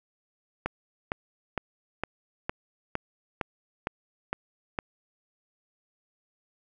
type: click train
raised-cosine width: 0.5 ms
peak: -13 dBFS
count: 10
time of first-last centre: 0.66-4.788 s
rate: 2.18 Hz
effects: none